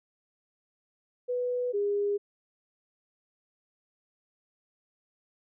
sine tone pair in turn, 493.9 / 407.4 Hz, B4 / G#4, 0 / -33 cents, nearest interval minor third, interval 333 cents, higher first, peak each -27 / -25 dBFS, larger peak second, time 1.28-1.73 / 1.73-2.18 s, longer neither, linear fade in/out 20 ms, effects none

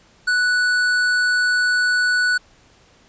sine tone with hard clipping, 1480 Hz, F#6, in tune, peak -17 dBFS, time 0.27-2.38 s, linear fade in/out 10 ms, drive 11 dB, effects pink hiss -53 dBFS RMS until 3.08 s + resampled to 16000 Hz

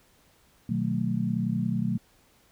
sine chord, B dominant seventh, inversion none, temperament just, 123.47 / 154.34 / 185.21 / 222.2 Hz, B2 / D#3 / F#3 / A3, 0 / -14 / +2 / +17 cents, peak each -31 / -33 / -29 / -29 dBFS, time 0.69-1.98 s, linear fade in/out 5 ms, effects pink hiss -62 dBFS RMS until 2.51 s

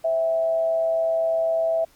sine tone with frequency modulation, 656 Hz, E5, 9 cents flat, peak -19 dBFS, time 0.04-1.85 s, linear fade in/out 10 ms, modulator 128 Hz, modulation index 0.28, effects pink hiss -57 dBFS RMS until 1.95 s + Opus 48 kbps

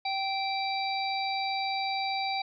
harmonic tone, 779 Hz, G5, 11 cents flat, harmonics 1 / 3 / 5 / 6, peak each -30 / -35 / -37 / -38 dBFS, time 0.05-2.42 s, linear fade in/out 5 ms, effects none

